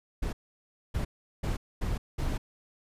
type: noise bursts at uneven times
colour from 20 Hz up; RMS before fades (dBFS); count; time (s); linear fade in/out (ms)
brown; -30; 5; 0.22-0.33 / 0.94-1.05 / 1.43-1.57 / 1.81-1.98 / 2.18-2.38; 10
effects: resampled to 32000 Hz